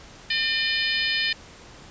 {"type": "harmonic tone with a mistuned harmonic", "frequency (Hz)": 603, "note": "D5", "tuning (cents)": 46, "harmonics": [3, 4, 5, 6, 7, 8], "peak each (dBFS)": [-27, -28, -29, -30, -30, -31], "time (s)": [0.3, 1.33], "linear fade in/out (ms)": 5, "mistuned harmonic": 8, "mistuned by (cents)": 47, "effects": ["pink hiss -46 dBFS RMS until 1.9 s", "resampled to 16000 Hz"]}